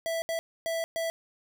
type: tone bursts at uneven times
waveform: square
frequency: 659.3 Hz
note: E5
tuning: in tune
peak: -29 dBFS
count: 4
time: 0.06-0.22 / 0.29-0.39 / 0.66-0.84 / 0.96-1.1 s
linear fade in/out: 0 ms
effects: none